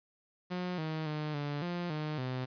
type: tone with pitch steps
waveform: sawtooth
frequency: 180 / 157.6 / 152.1 / 145.1 / 175.1 / 152.9 / 128.2 Hz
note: F#3 / D#3 / D#3 / D3 / F3 / D#3 / C3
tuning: -47 / +23 / -39 / -21 / +5 / -30 / -35 cents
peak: -30 dBFS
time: 0.5-2.46 s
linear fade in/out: 20 ms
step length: 280 ms
effects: resampled to 11025 Hz + 10-bit